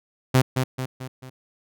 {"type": "tone with echo", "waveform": "sawtooth", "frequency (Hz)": 129.5, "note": "C3", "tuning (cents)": -17, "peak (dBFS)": -10, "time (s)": [0.34, 0.42], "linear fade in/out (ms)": 10, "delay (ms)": 220, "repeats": 4, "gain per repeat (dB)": -6, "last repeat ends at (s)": 1.3, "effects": []}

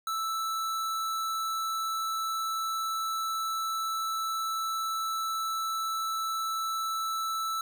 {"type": "tone", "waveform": "square", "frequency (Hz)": 1318.5, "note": "E6", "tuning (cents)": 0, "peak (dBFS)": -30, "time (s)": [0.07, 7.61], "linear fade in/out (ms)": 2, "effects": []}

